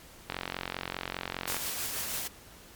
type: click train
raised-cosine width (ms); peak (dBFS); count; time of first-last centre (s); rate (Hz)
0.3; -16; 58; 0.3-1.567; 45
type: noise with tremolo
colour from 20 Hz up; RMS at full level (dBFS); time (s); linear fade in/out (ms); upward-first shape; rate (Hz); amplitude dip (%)
white; -33; 1.47-2.28; 10; triangle; 6.2; 35
effects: pink hiss -52 dBFS RMS until 2.75 s + MP3 96 kbps